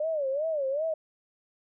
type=tone with vibrato; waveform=sine; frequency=587 Hz; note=D5; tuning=1 cent flat; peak=-26 dBFS; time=0-0.94 s; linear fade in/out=5 ms; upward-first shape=sine; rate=2.6 Hz; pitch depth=180 cents each way; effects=none